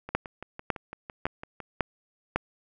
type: two click trains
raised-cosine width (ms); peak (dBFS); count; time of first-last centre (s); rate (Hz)
0.5; -9 / -23; 5 / 10; 0.15-2.36 / 0.09-1.603; 1.81 / 5.95
effects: none